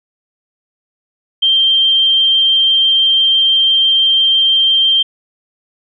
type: tone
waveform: sine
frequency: 3157 Hz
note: G7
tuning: 12 cents sharp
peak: -8 dBFS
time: 1.42-5.03 s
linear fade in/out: 10 ms
effects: none